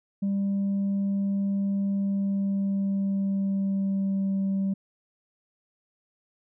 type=tone with pitch glide; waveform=sine; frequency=197.9 to 194.39 Hz; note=G3 to G3; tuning=+17 to -14 cents; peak=-21 dBFS; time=0.22-4.74 s; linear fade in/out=10 ms; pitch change=-31 cents; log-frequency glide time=1.88-4.37 s; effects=tanh soft clip ceiling -22 dBFS